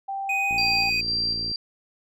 sine tone with pitch glide, 784 to 792.7 Hz, G5 to G5, 0 to +19 cents, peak -27 dBFS, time 0.08-0.9 s, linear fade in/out 10 ms, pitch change +19 cents, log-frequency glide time 0.38-0.49 s
triangle tone, 2497 Hz, D#7, 6 cents sharp, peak -21 dBFS, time 0.29-1.01 s, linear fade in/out 5 ms
click train, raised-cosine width 3 ms, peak -26 dBFS, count 59, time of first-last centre 0.51-1.515 s, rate 57.7 Hz
sine tone with tremolo, 4716 Hz, D8, 6 cents sharp, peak -22 dBFS, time 0.58-1.56 s, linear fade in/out 2 ms, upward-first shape square, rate 2 Hz, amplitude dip 35%
effects none

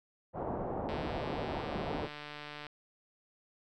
white low-pass noise, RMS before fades -37 dBFS, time 0.33-2.09 s, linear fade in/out 50 ms, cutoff 820 Hz, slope 24 dB/octave
click train, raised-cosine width 0.3 ms, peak -28 dBFS, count 264, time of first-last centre 0.89-2.667 s, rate 148 Hz
effects none

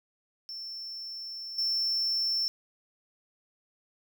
triangle tone with level steps, 5380 Hz, E8, 34 cents sharp, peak -36 / -25 dBFS, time 0.49-2.48 s, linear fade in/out 0 ms, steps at 1.58 s, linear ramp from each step 5 ms, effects none

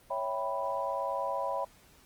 sine chord, C# half-diminished seventh, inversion none, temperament equal with one note detuned, 554.4 / 655.5 / 784 / 987.8 Hz, C#5 / E5 / G5 / B5, 0 / -10 / 0 / 0 cents, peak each -35 / -37 / -38 / -34 dBFS, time 0.1-1.65 s, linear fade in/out 10 ms, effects pink hiss -60 dBFS RMS until 2.05 s + Opus 24 kbps

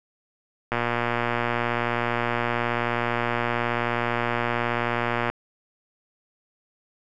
click train, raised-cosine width 0.5 ms, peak -9 dBFS, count 546, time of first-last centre 0.72-5.3 s, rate 119 Hz, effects none

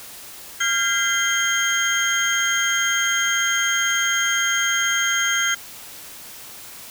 sine tone cluster, 1388 / 1607 / 2053 / 3179 / 6490 Hz, F6 / G6 / C7 / G7 / G#8, -11 / +43 / -33 / +24 / -41 cents, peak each -24 dBFS, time 0.6-5.55 s, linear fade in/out 10 ms, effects tanh soft clip ceiling -8 dBFS + white hiss -39 dBFS RMS until 6.9 s

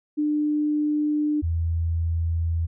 sine tone pair in turn, 299.2 / 83.04 Hz, D4 / E2, +32 / +13 cents, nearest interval octave + minor seventh, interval 2219 cents, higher first, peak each -20 / -21 dBFS, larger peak first, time 0.17-1.42 / 1.42-2.67 s, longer neither, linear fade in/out 20 ms, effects none

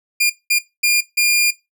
sawtooth tone bursts at uneven times, 2411 Hz, D7, 45 cents sharp, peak -9 dBFS, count 4, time 0.2-0.3 / 0.5-0.59 / 0.83-1.01 / 1.17-1.51 s, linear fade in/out 10 ms, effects noise-tail reverb RT60 0.2 s tail -18 dB re dry

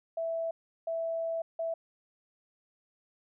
sine tone bursts at uneven times, 659.3 Hz, E5, in tune, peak -30 dBFS, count 3, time 0.17-0.51 / 0.87-1.42 / 1.59-1.74 s, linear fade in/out 5 ms, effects none

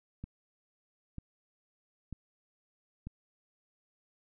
click train, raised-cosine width 5 ms, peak -28 dBFS, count 4, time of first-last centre 0.24-3.07 s, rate 1.06 Hz, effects none

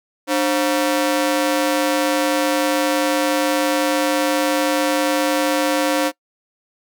sawtooth ring-modulated tone, 415.3 Hz, G#4, in tune, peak -9 dBFS, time 0.27-6.12 s, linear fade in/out 50 ms, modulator 117 Hz, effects noise-tail reverb RT60 0.1 s tail -23 dB re dry

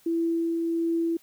sine tone with tremolo, 333 Hz, E4, 18 cents sharp, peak -22 dBFS, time 0.06-1.17 s, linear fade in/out 5 ms, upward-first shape triangle, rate 1.4 Hz, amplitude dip 25%, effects white hiss -59 dBFS RMS until 1.22 s

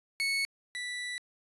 30% pulse tone pair in turn, 2209 / 1968 Hz, C#7 / B6, -7 / -7 cents, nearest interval major second, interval 200 cents, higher first, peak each -25 / -32 dBFS, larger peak first, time 0.2-0.45 / 0.75-1.18 s, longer second, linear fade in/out 0 ms, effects resampled to 24000 Hz

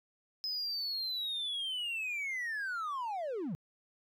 triangle linear sweep, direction down, 5110 to 137.2 Hz, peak -32 dBFS, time 0.44-3.55 s, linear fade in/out 0 ms, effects tanh soft clip ceiling -28 dBFS

